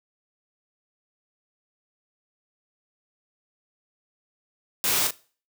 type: noise with echo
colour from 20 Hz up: white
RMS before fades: -24 dBFS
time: 4.84-5.07 s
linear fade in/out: 0 ms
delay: 37 ms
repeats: 1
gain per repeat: -5 dB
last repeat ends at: 5.107 s
effects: noise-tail reverb RT60 0.4 s tail -20 dB re dry + high-pass 80 Hz 12 dB/octave